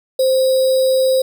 sine tone with sample-and-hold, 523 Hz, C5, 1 cent flat, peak -11 dBFS, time 0.19-1.22 s, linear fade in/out 5 ms, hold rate 4410 Hz, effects none

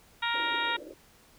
harmonic tone, 468.5 Hz, A#4, 9 cents sharp, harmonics 2 / 3 / 4 / 5 / 6 / 7 / 8, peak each -32 / -33 / -34 / -37 / -39 / -39 / -35 dBFS, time 0.22-0.77 s, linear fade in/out 10 ms
pink band-pass noise, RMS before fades -44 dBFS, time 0.34-0.94 s, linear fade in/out 5 ms, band 280 to 600 Hz, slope 96 dB/octave
effects pink hiss -59 dBFS RMS until 1.38 s

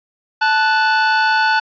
45% pulse tone pair together, 876.2 / 1480 Hz, A5 / F#6, -7 / 0 cents, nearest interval major sixth, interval 907 cents, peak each -15 dBFS, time 0.41-1.6 s, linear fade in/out 10 ms, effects resampled to 11025 Hz + 8-bit

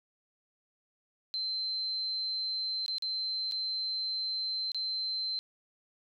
sine tone with dropouts, 4100 Hz, C8, 36 cents flat, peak -31 dBFS, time 1.34-5.39 s, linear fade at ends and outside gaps 0 ms, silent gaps 2.862-2.881 / 2.983-3.023 / 3.513-3.521 / 4.718-4.746 s, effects none

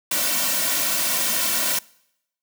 white noise with comb filter, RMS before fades -22 dBFS, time 0.11-1.79 s, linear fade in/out 5 ms, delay 2.4 ms, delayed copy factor -0.7, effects noise-tail reverb RT60 0.8 s tail -24 dB re dry + high-pass 200 Hz 12 dB/octave

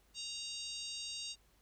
harmonic tone, 932.3 Hz, A#5, in tune, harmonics 3 / 4 / 5 / 6 / 7 / 8 / 9, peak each -48 / -46 / -46 / -52 / -50 / -56 / -53 dBFS, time 0.14-1.36 s, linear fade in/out 50 ms, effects added 50 Hz sine -70 dBFS peak until 1.61 s + pink hiss -71 dBFS RMS until 1.61 s

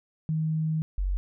sine tone pair in turn, 157.7 / 46.88 Hz, D#3 / F#1, +24 / +23 cents, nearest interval octave + major sixth, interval 2101 cents, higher first, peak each -24 dBFS, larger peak neither, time 0.29-0.82 / 0.98-1.17 s, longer first, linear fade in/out 0 ms, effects none

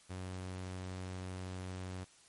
sawtooth tone, 92.5 Hz, F#2, in tune, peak -37 dBFS, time 0.09-2.05 s, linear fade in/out 20 ms, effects white hiss -63 dBFS RMS until 2.28 s + MP3 48 kbps

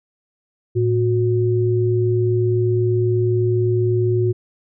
sine tone pair together, 111.94 / 363.9 Hz, A2 / F#4, +30 / -29 cents, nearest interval octave + minor sixth, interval 2041 cents, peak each -17 / -18 dBFS, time 0.75-4.33 s, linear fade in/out 20 ms, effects none

